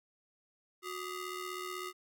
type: ring-modulated tone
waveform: sawtooth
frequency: 808 Hz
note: G#5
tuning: 48 cents flat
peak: -32 dBFS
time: 0.82-1.93 s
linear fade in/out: 50 ms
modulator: 442 Hz
effects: none